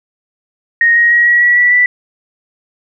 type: tone with pitch steps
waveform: sine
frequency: 1864.7 / 1882 / 1899.5 / 1917.1 / 1934.9 / 1952.9 / 1971 Hz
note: A#6 / A#6 / A#6 / A#6 / B6 / B6 / B6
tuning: 0 / +16 / +32 / +48 / -36 / -20 / -4 cents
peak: -6 dBFS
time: 0.81-1.86 s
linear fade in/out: 2 ms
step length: 150 ms
effects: none

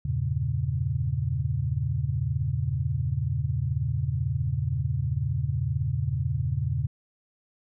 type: chord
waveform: sine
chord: E diminished seventh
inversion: none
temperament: equal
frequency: 82.41 / 98 / 116.54 / 138.59 Hz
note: E2 / G2 / Bb2 / Db3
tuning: 0 / 0 / 0 / 0 cents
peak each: -31 / -33 / -29 / -28 dBFS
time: 0.05-6.87 s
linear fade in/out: 5 ms
effects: none

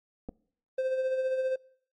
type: clicks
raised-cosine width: 2 ms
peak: -26 dBFS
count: 2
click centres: 0.288 / 0.292 s
type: tone with tremolo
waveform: triangle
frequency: 521 Hz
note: C5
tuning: 7 cents flat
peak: -23 dBFS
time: 0.78-1.56 s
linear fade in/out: 5 ms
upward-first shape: sine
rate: 15 Hz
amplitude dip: 45%
effects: noise-tail reverb RT60 0.6 s tail -23 dB re dry + MP3 48 kbps

